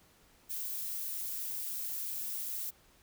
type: noise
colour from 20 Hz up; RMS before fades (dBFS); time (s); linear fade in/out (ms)
violet; -38; 0.49-2.71; 20
effects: pink hiss -64 dBFS RMS until 3.02 s